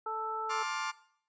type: harmonic tone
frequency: 440 Hz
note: A4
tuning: in tune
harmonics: 1 / 2 / 3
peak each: -41 / -37 / -36 dBFS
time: 0.06-0.63 s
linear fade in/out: 5 ms
type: chord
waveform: 35% pulse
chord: D minor seventh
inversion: second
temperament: just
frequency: 881 / 1057.2 / 1174.7 / 1409.6 Hz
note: A5 / C6 / D6 / F6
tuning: +2 / +18 / 0 / +16 cents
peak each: -37 dBFS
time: 0.49-0.92 s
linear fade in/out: 20 ms
effects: noise-tail reverb RT60 0.6 s tail -18 dB re dry + resampled to 16000 Hz